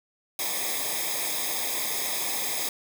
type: noise with comb filter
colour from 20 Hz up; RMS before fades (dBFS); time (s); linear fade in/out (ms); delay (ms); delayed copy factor
white; -29; 0.39-2.69; 2; 0.69; -0.95
effects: none